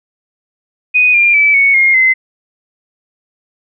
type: tone with pitch steps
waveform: sine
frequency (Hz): 2489 / 2396 / 2306 / 2220 / 2137 / 2057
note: D#7 / D7 / D7 / C#7 / C7 / C7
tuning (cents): 0 / +34 / -32 / +2 / +36 / -30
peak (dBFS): -6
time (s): 0.94-2.14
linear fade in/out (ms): 20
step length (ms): 200
effects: none